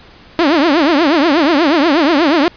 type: tone with vibrato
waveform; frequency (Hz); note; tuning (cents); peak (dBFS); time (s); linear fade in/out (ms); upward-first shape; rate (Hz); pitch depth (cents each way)
sawtooth; 308.7; D#4; -14; -5; 0.39-2.48; 0; triangle; 8.3; 270
effects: pink hiss -41 dBFS RMS until 2.56 s + resampled to 11025 Hz